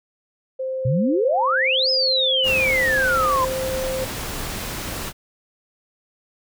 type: tone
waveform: sine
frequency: 523 Hz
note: C5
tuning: 1 cent flat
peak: -23 dBFS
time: 0.59-4.05 s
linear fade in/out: 10 ms
type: exponential two-way sweep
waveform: sine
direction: up then down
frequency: 114.8 to 5200 to 1001 Hz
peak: -17 dBFS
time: 0.85-3.45 s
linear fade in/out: 5 ms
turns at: 1.9 s
type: noise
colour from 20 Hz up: pink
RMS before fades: -29 dBFS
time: 2.43-5.13 s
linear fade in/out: 50 ms
effects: none